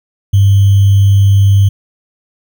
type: tone with sample-and-hold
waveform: sine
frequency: 98.9 Hz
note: G2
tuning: 16 cents sharp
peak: -4 dBFS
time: 0.33-1.69 s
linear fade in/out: 10 ms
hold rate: 3150 Hz
effects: none